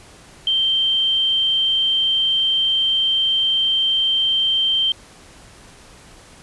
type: tone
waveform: sine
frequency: 3136 Hz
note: G7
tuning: in tune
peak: -15 dBFS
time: 0.47-4.92 s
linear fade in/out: 2 ms
effects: pink hiss -45 dBFS RMS until 6.42 s + resampled to 24000 Hz